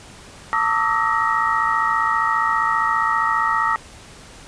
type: tone cluster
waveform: sine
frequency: 898 / 1150 / 1263 / 1318 / 1889 Hz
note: A5 / D6 / D#6 / E6 / A#6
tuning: +35 / -37 / +26 / -1 / +22 cents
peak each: -23 dBFS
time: 0.53-3.76 s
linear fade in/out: 0 ms
effects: pink hiss -42 dBFS RMS until 4.47 s + resampled to 22050 Hz